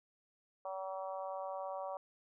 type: harmonic tone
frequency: 190.4 Hz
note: F#3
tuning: 50 cents sharp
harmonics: 3 / 4 / 5 / 6 / 7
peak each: -42 / -44 / -47 / -48 / -61 dBFS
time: 0.65-1.97 s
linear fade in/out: 2 ms
effects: none